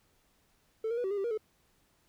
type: tone with pitch steps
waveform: triangle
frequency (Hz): 443.1 / 467 / 487.6 / 382.6 / 408.2 / 391.1 / 472.4 / 432.6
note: A4 / A#4 / B4 / G4 / G#4 / G4 / A#4 / A4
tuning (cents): +12 / +3 / -22 / -42 / -30 / -4 / +23 / -29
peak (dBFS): -27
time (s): 0.84-1.376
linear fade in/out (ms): 5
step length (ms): 67
effects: tanh soft clip ceiling -25 dBFS + pink hiss -70 dBFS RMS until 2.08 s